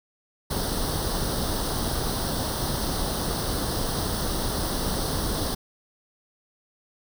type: noise with comb filter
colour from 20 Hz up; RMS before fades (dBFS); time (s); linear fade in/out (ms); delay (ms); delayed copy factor
pink; -27; 0.5-5.55; 10; 0.21; +0.8
effects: none